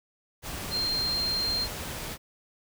sine tone in noise, 4186 Hz, C8, in tune, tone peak -26 dBFS, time 0.7-1.68 s, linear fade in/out 50 ms, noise pink, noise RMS -36 dBFS, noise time 0.42-2.18 s, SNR +7 dB, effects none

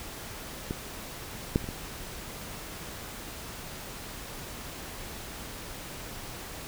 clicks, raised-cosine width 3 ms, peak -17 / -9 / -26 / -22 dBFS, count 4, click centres 0.709 / 1.559 / 1.642 / 1.689 s, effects pink hiss -41 dBFS RMS until 6.67 s

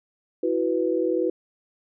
sine chord, E suspended second, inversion none, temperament equal, 329.6 / 370 / 493.9 Hz, E4 / F#4 / B4, 0 / 0 / 0 cents, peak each -25 dBFS, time 0.43-1.3 s, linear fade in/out 5 ms, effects none

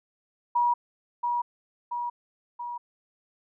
sine tone with echo, 961 Hz, B5, 48 cents flat, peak -20 dBFS, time 0.55-0.74 s, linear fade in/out 10 ms, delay 680 ms, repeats 3, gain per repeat -4 dB, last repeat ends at 2.78 s, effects none

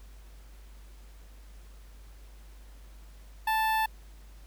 sawtooth tone with notch filter, 880 Hz, A5, in tune, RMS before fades -27 dBFS, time 3.47-3.86 s, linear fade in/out 5 ms, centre 6600 Hz, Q 0.54, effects added 50 Hz sine -47 dBFS peak until 4.46 s + pink hiss -60 dBFS RMS until 4.46 s

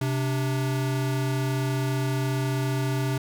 square tone pair together, 130.83 / 293.7 Hz, C3 / D4, 0 / 0 cents, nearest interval octave + major second, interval 1400 cents, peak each -25 / -33 dBFS, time 0.01-3.18 s, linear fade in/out 5 ms, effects none

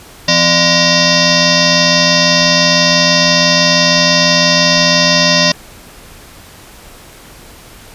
sine tone with frequency modulation, 2739 Hz, F7, 34 cents flat, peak -7 dBFS, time 0.28-5.52 s, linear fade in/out 5 ms, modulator 428 Hz, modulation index 6.7, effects pink hiss -37 dBFS RMS until 7.94 s + resampled to 32000 Hz

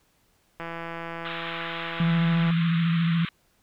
click train, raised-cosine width 0.5 ms, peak -20 dBFS, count 319, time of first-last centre 0.6-2.504 s, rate 167 Hz
pink band-pass noise, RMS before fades -36 dBFS, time 1.25-3.29 s, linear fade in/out 2 ms, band 1100 to 3800 Hz, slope 96 dB/octave
sine tone with vibrato, 167.1 Hz, E3, 24 cents sharp, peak -20 dBFS, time 2-3.25 s, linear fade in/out 2 ms, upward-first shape square, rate 14 Hz, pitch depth 27 cents each way
effects pink hiss -66 dBFS RMS until 3.62 s

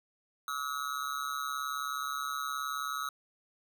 square tone with amplitude modulation, 1286 Hz, E6, 43 cents flat, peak -30 dBFS, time 0.48-3.09 s, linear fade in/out 2 ms, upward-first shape sine, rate 139 Hz, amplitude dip 95%, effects none

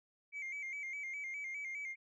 sine tone with vibrato, 2201 Hz, C#7, 13 cents flat, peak -38 dBFS, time 0.32-1.96 s, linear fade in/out 50 ms, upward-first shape square, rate 4.9 Hz, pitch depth 67 cents each way, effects tanh soft clip ceiling -38 dBFS

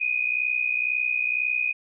sine tone pair together, 2450 / 2512 Hz, D#7 / D#7, -27 / +16 cents, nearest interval unison, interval 43 cents, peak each -25 dBFS, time 0-1.73 s, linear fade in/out 20 ms, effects none

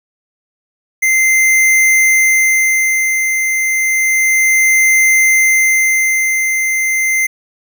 square tone with tremolo, 2080 Hz, C7, 11 cents flat, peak -8 dBFS, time 1.02-7.27 s, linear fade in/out 10 ms, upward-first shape sine, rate 0.31 Hz, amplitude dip 45%, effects none

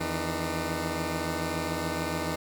10% pulse tone cluster, 83.7 / 160.4 / 301 Hz, E2 / E3 / D4, +27 / -47 / +43 cents, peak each -25 dBFS, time 0-2.36 s, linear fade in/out 10 ms, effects 9-bit

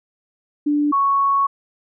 sine tone pair in turn, 293.7 / 1108.9 Hz, D4 / C#6, 0 / 0 cents, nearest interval octave + major seventh, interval 2300 cents, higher second, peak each -15 / -14 dBFS, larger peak second, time 0.66-0.92 / 0.92-1.47 s, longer second, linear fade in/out 10 ms, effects none

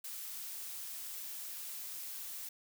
blue noise, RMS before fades -44 dBFS, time 0.04-2.49 s, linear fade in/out 5 ms, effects none

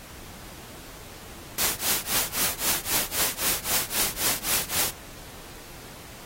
white noise with tremolo, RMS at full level -22 dBFS, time 1.58-4.91 s, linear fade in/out 2 ms, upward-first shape triangle, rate 3.8 Hz, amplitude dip 100%, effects pink hiss -44 dBFS RMS until 6.25 s + AAC 48 kbps

